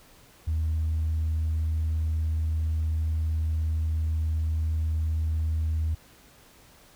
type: tone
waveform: sine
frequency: 79.3 Hz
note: D#2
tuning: 33 cents sharp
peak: -22 dBFS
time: 0.47-5.95 s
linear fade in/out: 10 ms
effects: tanh soft clip ceiling -21 dBFS + pink hiss -55 dBFS RMS until 6.95 s